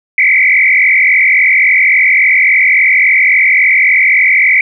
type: tone with frequency modulation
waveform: sine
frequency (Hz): 2155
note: C#7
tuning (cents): -49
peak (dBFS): -5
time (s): 0.18-4.61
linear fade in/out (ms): 2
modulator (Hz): 43.6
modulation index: 3.8
effects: none